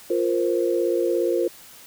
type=chord; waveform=sine; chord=F suspended fourth; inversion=none; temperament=equal; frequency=349.2 / 466.2 / 523.3 Hz; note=F4 / Bb4 / C5; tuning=0 / 0 / 0 cents; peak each=-22 / -24 / -25 dBFS; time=0.1-1.48 s; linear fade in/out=5 ms; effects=white hiss -46 dBFS RMS until 1.86 s